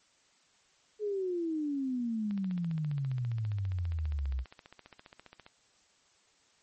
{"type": "exponential sweep", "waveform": "sine", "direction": "down", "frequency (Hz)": [430, 61.74], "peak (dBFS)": -30, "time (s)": [0.99, 4.45], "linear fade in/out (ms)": 50}
{"type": "click train", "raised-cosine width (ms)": 0.3, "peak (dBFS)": -33, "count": 48, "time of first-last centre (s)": [2.31, 5.464], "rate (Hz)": 14.9}
{"effects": ["white hiss -67 dBFS RMS until 6.62 s", "MP3 32 kbps"]}